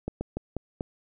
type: slowing click train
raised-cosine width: 2 ms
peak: -17 dBFS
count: 5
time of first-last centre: 0.08-0.808 s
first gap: 130 ms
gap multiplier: 1.23
effects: none